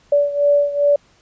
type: beating tone pair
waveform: sine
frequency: 576 / 578.5 Hz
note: D5 / D5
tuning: -34 / -26 cents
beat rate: 2.5 Hz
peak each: -14 / -18 dBFS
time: 0.12-0.96 s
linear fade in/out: 5 ms
effects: pink hiss -55 dBFS RMS until 1.21 s + resampled to 16000 Hz